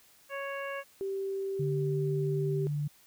harmonic tone, 554.4 Hz, C#5, in tune, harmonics 1 / 2 / 3 / 4 / 5, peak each -37 / -41 / -41 / -45 / -46 dBFS, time 0.29-0.84 s, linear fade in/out 50 ms
sine tone, 389.5 Hz, G4, 11 cents flat, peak -31 dBFS, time 1.01-2.67 s, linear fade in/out 0 ms
sine tone with pitch glide, 144.8 to 146.74 Hz, D3 to D3, -24 to -1 cents, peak -29 dBFS, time 1.59-2.88 s, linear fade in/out 10 ms, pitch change +23 cents, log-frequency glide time 1.73-1.99 s
effects white hiss -61 dBFS RMS until 3.06 s

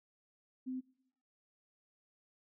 sine tone, 257.6 Hz, C4, 27 cents flat, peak -37 dBFS, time 0.66-0.81 s, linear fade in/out 20 ms, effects noise-tail reverb RT60 0.7 s tail -20 dB re dry

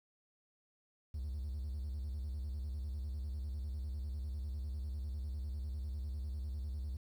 triangle tone with vibrato, 69 Hz, C#2, 7 cents flat, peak -35 dBFS, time 1.14-6.97 s, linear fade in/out 5 ms, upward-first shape square, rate 10 Hz, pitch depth 170 cents each way, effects tanh soft clip ceiling -31 dBFS + 11-bit

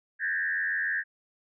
sine tone with frequency modulation, 1727 Hz, A6, 33 cents flat, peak -26 dBFS, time 0.19-1.04 s, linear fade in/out 50 ms, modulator 87 Hz, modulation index 1.6, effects none

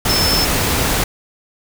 sine tone in noise, 5270 Hz, E8, 1 cent flat, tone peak -16 dBFS, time 0.09-0.45 s, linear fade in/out 5 ms, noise pink, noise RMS -17 dBFS, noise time 0.05-1.04 s, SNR -2 dB, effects none

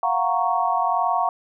sine chord, Gb major seventh, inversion third, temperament equal, 698.5 / 740 / 932.3 / 1108.7 Hz, F5 / Gb5 / Bb5 / Db6, 0 / 0 / 0 / 0 cents, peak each -24 dBFS, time 0.03-1.29 s, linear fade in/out 2 ms, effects none

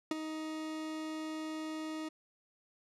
40% pulse tone with ADSR envelope, 313.4 Hz, D#4, 13 cents sharp, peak -27 dBFS, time 0.11-2.09 s, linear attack 3 ms, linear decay 20 ms, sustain -10 dB, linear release 10 ms, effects low-pass 8000 Hz 12 dB/octave

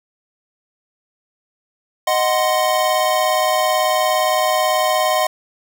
square chord, C diminished, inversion first, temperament equal with one note detuned, 622.3 / 740 / 1043.5 Hz, Eb5 / Gb5 / C6, 0 / 0 / -5 cents, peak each -19 / -20 / -21 dBFS, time 2.07-5.27 s, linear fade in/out 5 ms, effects none

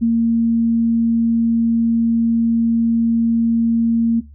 sine tone, 230 Hz, A#3, 23 cents flat, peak -12 dBFS, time 0.01-4.21 s, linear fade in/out 20 ms, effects noise-tail reverb RT60 0.2 s tail -18 dB re dry + added 72 Hz sine -38 dBFS peak until 4.34 s

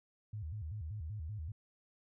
sine tone with vibrato, 91 Hz, F#2, 28 cents flat, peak -39 dBFS, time 0.33-1.52 s, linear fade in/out 5 ms, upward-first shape square, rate 5.2 Hz, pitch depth 270 cents each way, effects none

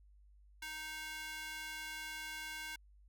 square tone with high-pass filter, 311.1 Hz, D#4, in tune, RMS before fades -45 dBFS, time 0.62-2.76 s, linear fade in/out 5 ms, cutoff 1700 Hz, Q 1.5, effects added 50 Hz sine -60 dBFS peak until 3.08 s

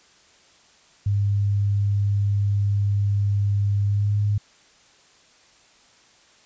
sine tone with pitch glide, 101.1 to 103.22 Hz, G#2 to G#2, -46 to -10 cents, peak -18 dBFS, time 1.06-4.38 s, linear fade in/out 5 ms, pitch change +36 cents, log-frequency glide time 3.85-4.16 s, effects white hiss -55 dBFS RMS until 6.45 s + resampled to 16000 Hz

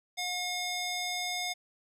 square tone with band-pass filter, 720 Hz, F#5, 47 cents flat, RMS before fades -34 dBFS, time 0.17-1.54 s, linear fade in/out 20 ms, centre 4500 Hz, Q 0.96, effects none

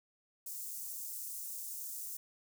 white high-pass noise, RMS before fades -43 dBFS, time 0.46-2.17 s, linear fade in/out 5 ms, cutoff 6600 Hz, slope 24 dB/octave, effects none

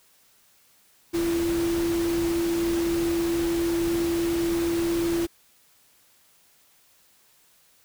sine tone in noise, 337.9 Hz, E4, 43 cents sharp, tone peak -22 dBFS, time 1.13-5.27 s, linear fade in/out 20 ms, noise pink, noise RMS -34 dBFS, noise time 1.13-5.27 s, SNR +9 dB, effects white hiss -60 dBFS RMS until 7.84 s

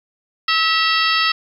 harmonic tone with a mistuned harmonic, 648 Hz, E5, 30 cents flat, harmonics 2 / 3 / 4 / 5 / 6 / 7 / 8, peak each -19 / -21 / -22 / -23 / -24 / -24 / -25 dBFS, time 0.48-1.32 s, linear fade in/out 5 ms, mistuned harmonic 4, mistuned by +64 cents, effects 8-bit

